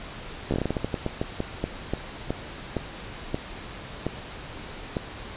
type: slowing click train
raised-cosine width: 2 ms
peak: -12 dBFS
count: 21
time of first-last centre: 0.51-4.968 s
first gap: 13 ms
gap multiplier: 1.25
effects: pink hiss -39 dBFS RMS until 5.36 s + resampled to 8000 Hz